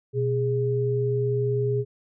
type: tone pair together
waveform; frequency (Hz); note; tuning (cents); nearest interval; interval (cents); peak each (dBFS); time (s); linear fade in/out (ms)
sine; 123.47 / 412.2; B2 / G#4; 0 / -13; octave + major sixth; 2087; -24; 0.13-1.85; 50
effects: none